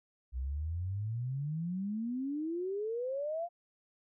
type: exponential sweep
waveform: sine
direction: up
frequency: 60.7 to 708 Hz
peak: -33 dBFS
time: 0.32-3.49 s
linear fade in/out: 50 ms
effects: none